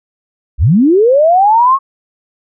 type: linear sweep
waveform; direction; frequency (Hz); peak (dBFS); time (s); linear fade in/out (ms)
sine; up; 46.25 to 1108.7; -5; 0.58-1.79; 50
effects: none